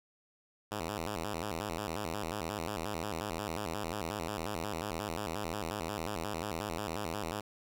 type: tone with vibrato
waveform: 5% pulse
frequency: 92.5 Hz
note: F#2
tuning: in tune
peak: -24 dBFS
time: 0.71-7.41 s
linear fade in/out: 10 ms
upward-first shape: square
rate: 5.6 Hz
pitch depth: 210 cents each way
effects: none